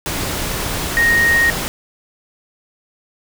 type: tone in noise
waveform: sine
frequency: 1864.7 Hz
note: A#6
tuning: in tune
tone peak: -11 dBFS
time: 0.97-1.5 s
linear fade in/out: 0 ms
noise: pink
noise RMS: -22 dBFS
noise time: 0.06-1.68 s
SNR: +8 dB
effects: none